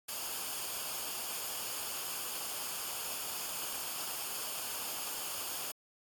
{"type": "noise with comb filter", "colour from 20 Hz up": "white", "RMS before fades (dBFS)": -39, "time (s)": [0.08, 5.72], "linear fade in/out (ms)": 10, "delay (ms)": 0.51, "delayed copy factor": -0.55, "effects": ["AAC 64 kbps"]}